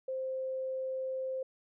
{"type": "tone", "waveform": "sine", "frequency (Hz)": 523.3, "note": "C5", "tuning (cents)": 0, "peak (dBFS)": -33, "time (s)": [0.08, 1.43], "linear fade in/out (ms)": 5, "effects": []}